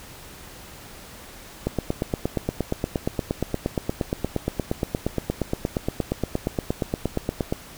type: click train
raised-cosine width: 2 ms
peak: -9 dBFS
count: 51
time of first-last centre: 1.67-7.525 s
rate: 8.54 Hz
effects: pink hiss -43 dBFS RMS until 7.77 s